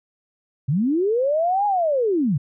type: linear two-way sweep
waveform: sine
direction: up then down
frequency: 122.1 to 838 to 122.1 Hz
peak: -17 dBFS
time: 0.68-2.38 s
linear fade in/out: 10 ms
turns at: 1.66 s
effects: none